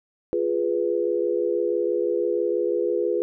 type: chord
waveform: sine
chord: F diminished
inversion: none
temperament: equal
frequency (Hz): 349.2 / 415.3 / 493.9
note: F4 / Ab4 / Cb5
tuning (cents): 0 / 0 / 0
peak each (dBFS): -25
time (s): 0.33-3.22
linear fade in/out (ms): 0
effects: none